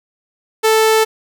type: tone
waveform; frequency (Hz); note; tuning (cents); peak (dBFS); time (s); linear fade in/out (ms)
sawtooth; 440; A4; 0; -6; 0.63-1.05; 20
effects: none